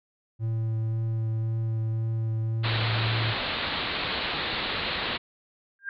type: tone with vibrato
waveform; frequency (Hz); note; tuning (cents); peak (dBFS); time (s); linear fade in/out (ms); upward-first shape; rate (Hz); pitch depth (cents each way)
triangle; 112; A2; +31; -23; 0.39-3.35; 50; triangle; 1.9; 13
type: low-pass noise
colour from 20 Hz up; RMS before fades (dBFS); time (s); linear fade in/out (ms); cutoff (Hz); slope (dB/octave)
white; -30; 2.63-5.18; 20; 4300; 96
type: tone with exponential growth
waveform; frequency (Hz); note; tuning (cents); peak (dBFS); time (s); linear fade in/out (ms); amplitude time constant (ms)
sine; 1600; G6; +35; -26; 5.79-5.89; 1; 20
effects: none